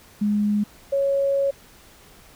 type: tone pair in turn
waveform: sine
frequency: 207.7 / 553.5 Hz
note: G#3 / C#5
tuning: 0 / -3 cents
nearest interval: octave + perfect fourth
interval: 1697 cents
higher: second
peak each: -18 dBFS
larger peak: neither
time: 0.21-0.64 / 0.92-1.51 s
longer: second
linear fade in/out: 10 ms
effects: pink hiss -50 dBFS RMS until 2.35 s